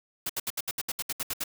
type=noise bursts; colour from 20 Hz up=white; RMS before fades=-31 dBFS; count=12; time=0.26-1.439 s; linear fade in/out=5 ms; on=35 ms; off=69 ms; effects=none